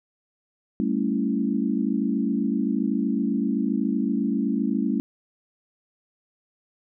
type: chord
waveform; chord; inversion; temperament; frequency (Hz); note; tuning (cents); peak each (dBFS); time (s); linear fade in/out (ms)
sine; A dominant seventh; third; equal with one note detuned; 196 / 223.8 / 277.2 / 329.6; G3 / A3 / C#4 / E4; 0 / +30 / 0 / 0; -27 / -25 / -26 / -31; 0.8-5; 0
effects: none